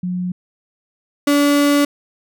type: tone pair in turn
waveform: sine / 35% pulse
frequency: 180.4 / 287.5 Hz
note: F#3 / D4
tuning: -44 / -37 cents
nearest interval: minor sixth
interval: 807 cents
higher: second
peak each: -19 / -10 dBFS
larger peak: second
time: 0.03-0.32 / 1.27-1.85 s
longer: second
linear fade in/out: 5 ms
effects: none